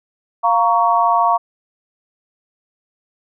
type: chord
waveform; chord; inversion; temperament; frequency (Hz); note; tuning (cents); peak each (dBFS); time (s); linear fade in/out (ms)
sine; Bb minor; second; just; 699.2 / 932.3 / 1118.8; F5 / Bb5 / Db6; +2 / 0 / +16; -16; 0.43-1.38; 20
effects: none